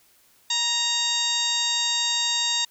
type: harmonic tone with a mistuned harmonic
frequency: 932.3 Hz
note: A#5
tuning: in tune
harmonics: 1 / 2 / 3 / 4 / 5 / 6 / 7 / 8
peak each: -34 / -34 / -32 / -24 / -30 / -35 / -33 / -30 dBFS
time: 0.5-2.65 s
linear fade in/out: 5 ms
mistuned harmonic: 1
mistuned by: +30 cents
effects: white hiss -59 dBFS RMS until 2.7 s